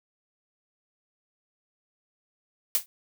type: noise with exponential decay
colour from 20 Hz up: blue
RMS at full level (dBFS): -19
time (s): 2.75-2.86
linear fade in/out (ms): 0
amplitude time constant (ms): 23
effects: none